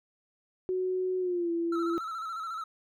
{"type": "tone with pitch glide", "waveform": "sine", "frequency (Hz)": [370, 337.3], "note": ["F#4", "E4"], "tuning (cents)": [0, 40], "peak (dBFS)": -27, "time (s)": [0.69, 1.98], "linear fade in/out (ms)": 0, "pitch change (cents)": -160, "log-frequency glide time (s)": [1.19, 1.51]}
{"type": "tone with vibrato", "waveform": "triangle", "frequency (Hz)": 1318.5, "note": "E6", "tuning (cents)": 0, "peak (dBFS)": -32, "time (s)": [1.72, 2.64], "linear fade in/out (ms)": 5, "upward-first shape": "square", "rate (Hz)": 14, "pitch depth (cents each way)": 48}
{"effects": []}